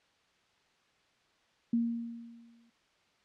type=tone with exponential decay; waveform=sine; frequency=233.1 Hz; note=A#3; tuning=in tune; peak=-24 dBFS; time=1.73-2.7 s; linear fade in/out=5 ms; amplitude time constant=210 ms; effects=white hiss -69 dBFS RMS until 3.24 s + low-pass 4000 Hz 12 dB/octave